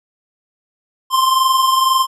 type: tone pair together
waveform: square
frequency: 1046.5 / 1068.5 Hz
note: C6 / C6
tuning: 0 / +36 cents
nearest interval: unison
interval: 36 cents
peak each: -13 / -20 dBFS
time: 1.1-2.07 s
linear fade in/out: 50 ms
effects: resampled to 32000 Hz